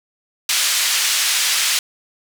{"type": "band-pass noise", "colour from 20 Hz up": "pink", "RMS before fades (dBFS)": -18, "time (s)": [0.49, 1.79], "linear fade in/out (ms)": 2, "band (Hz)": [2500, 10000], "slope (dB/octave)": 12, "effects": []}